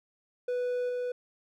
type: tone with level steps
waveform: triangle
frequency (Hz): 493.9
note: B4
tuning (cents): 0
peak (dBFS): -26 / -28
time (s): 0.48-1.12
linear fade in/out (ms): 5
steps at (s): 0.89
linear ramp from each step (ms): 2
effects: none